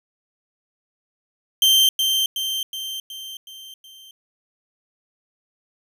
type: tone with echo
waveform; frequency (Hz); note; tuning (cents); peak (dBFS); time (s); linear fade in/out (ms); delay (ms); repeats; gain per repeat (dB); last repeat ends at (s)
40% pulse; 3136; G7; 0; -12; 1.62-1.89; 2; 370; 6; -5; 4.11
effects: none

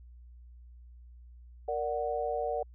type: chord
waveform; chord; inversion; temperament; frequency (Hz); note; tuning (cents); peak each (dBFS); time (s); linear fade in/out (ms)
sine; Bb augmented; none; equal; 466.2 / 587.3 / 740; Bb4 / D5 / F#5; 0 / 0 / 0; -34; 1.68-2.63; 5
effects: added 60 Hz sine -49 dBFS peak until 2.74 s

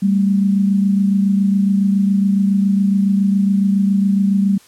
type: tone pair together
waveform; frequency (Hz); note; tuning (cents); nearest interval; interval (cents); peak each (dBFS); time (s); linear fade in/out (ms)
sine; 196 / 223.2; G3 / A3; 0 / +25; major second; 225; -12 / -21; 0.02-4.58; 10
effects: white hiss -48 dBFS RMS until 4.67 s + low-pass 11000 Hz 12 dB/octave

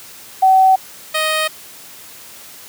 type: tone pair in turn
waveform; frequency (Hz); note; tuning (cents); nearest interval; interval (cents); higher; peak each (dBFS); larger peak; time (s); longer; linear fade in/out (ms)
sine / 10% pulse; 760 / 624.3; F#5 / D#5; +46 / +6; minor third; 340; first; -7; neither; 0.42-0.76 / 1.14-1.48; neither; 10
effects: white hiss -38 dBFS RMS until 2.68 s + high-pass 80 Hz 12 dB/octave

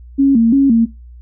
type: tone with vibrato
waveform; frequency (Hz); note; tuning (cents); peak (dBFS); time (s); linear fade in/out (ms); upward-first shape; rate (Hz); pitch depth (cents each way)
sine; 250.9; B3; +28; -7; 0.18-0.86; 20; square; 2.9; 160
effects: noise-tail reverb RT60 0.2 s tail -18 dB re dry + added 60 Hz sine -34 dBFS peak until 1.21 s

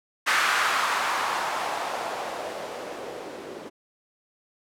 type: noise with low-pass filter sweep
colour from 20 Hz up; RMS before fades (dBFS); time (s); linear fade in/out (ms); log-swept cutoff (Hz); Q
violet; -28; 0.26-3.7; 20; 1500 to 360; 1.9
effects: none

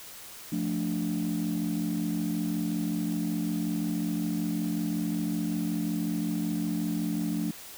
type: chord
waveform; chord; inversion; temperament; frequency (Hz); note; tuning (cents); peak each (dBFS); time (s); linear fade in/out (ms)
sine; D minor; first; equal; 174.61 / 220 / 293.7; F3 / A3 / D4; 0 / 0 / 0; -30; 0.52-7.51; 5
effects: tanh soft clip ceiling -22 dBFS + white hiss -45 dBFS RMS until 7.77 s

